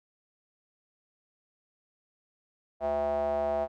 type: tone with band-pass filter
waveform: square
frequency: 72.8 Hz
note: D2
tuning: 15 cents flat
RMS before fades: -29 dBFS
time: 2.8-3.68 s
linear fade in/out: 50 ms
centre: 690 Hz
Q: 9
effects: none